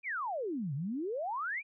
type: exponential two-way sweep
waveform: sine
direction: down then up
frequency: 2489 to 130 to 2489 Hz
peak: -33 dBFS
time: 0.03-1.63 s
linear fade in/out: 50 ms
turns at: 0.74 s
effects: none

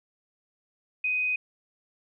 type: tone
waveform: sine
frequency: 2502 Hz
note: D#7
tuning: 9 cents sharp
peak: -24 dBFS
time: 1.04-1.36 s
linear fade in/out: 5 ms
effects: none

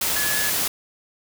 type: tone in noise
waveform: sine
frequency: 1704 Hz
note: G#6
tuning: 44 cents sharp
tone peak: -26 dBFS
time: 0.16-0.5 s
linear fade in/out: 5 ms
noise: white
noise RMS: -23 dBFS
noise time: 0.01-0.68 s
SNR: -6 dB
effects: none

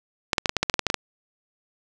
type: clicks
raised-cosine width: 0.2 ms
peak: -3 dBFS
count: 12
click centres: 0.332 / 0.382 / 0.458 / 0.494 / 0.567 / 0.63 / 0.698 / 0.741 / 0.793 / 0.867 / 0.901 / 0.943 s
effects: none

